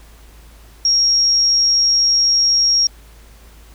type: tone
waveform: sine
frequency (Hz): 5588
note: F8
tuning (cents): 0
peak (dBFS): -11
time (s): 0.85-2.87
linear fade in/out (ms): 2
effects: added 54 Hz sine -41 dBFS peak until 3.74 s + pink hiss -48 dBFS RMS until 3.74 s